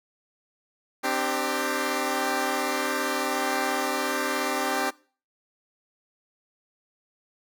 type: chord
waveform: 10% pulse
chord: C suspended second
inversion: none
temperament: equal with one note detuned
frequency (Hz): 261.6 / 298.8 / 392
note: C4 / D4 / G4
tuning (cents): 0 / +30 / 0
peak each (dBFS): -21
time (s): 1.03-4.91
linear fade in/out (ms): 20
effects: noise-tail reverb RT60 0.4 s tail -22 dB re dry